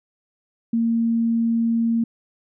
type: tone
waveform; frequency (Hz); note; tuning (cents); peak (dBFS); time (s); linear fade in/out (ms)
sine; 230; A#3; -23; -17; 0.73-2.04; 5
effects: none